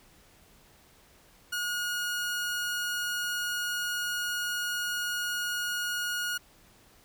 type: tone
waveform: sawtooth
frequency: 1441 Hz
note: F#6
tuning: 46 cents flat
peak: -26 dBFS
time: 1.52-6.38 s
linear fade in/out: 10 ms
effects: pink hiss -59 dBFS RMS until 7.04 s